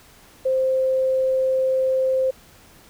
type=tone; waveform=sine; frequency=523.3 Hz; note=C5; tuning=in tune; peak=-17 dBFS; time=0.45-2.31 s; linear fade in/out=10 ms; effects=pink hiss -50 dBFS RMS until 2.89 s